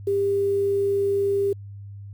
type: tone with quantisation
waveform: sine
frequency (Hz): 398.3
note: G4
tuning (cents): +28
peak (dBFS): -19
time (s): 0.07-1.53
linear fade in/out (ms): 5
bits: 8
effects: added 100 Hz sine -36 dBFS peak until 2.13 s